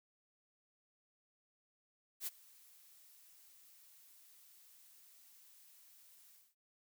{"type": "noise with ADSR envelope", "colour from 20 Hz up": "blue", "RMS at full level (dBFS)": -39, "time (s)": [2.2, 6.55], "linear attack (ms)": 69, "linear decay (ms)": 26, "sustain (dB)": -24, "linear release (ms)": 210, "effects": ["noise-tail reverb RT60 0.1 s tail -21 dB re dry"]}